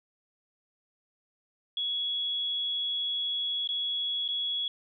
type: tone with dropouts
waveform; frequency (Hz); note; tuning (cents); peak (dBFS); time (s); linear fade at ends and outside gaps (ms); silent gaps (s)
sine; 3356; G#7; +17; -28; 1.77-4.68; 2; 3.675-3.689 / 4.28-4.287
effects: none